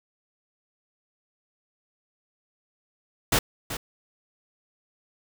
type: noise with echo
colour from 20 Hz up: pink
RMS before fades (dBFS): -21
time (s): 3.32-3.39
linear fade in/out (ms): 5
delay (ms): 380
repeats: 1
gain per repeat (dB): -11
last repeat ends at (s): 3.77
effects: none